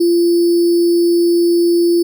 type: tone with sample-and-hold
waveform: sine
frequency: 343.6 Hz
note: F4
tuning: 28 cents flat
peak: -9 dBFS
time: 0-2.03 s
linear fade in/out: 10 ms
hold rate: 4900 Hz
effects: none